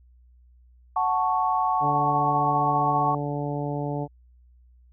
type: chord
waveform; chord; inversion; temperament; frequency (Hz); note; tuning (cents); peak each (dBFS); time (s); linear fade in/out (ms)
sine; F# minor; none; equal; 740 / 880 / 1108.7; F#5 / A5 / C#6; 0 / 0 / 0; -25; 0.96-3.15; 5
type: harmonic tone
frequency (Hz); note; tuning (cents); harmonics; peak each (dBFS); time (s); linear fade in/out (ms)
145; D3; -22; 1 / 2 / 3 / 4 / 5 / 6; -29 / -32 / -34 / -35 / -36 / -37; 1.8-4.08; 50
effects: added 61 Hz sine -52 dBFS peak until 4.92 s